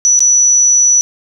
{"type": "tone with dropouts", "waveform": "sine", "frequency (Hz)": 5920, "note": "F#8", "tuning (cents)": 0, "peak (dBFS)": -6, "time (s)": [0.05, 1.01], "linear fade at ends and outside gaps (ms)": 0, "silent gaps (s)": [0.192, 0.205], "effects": []}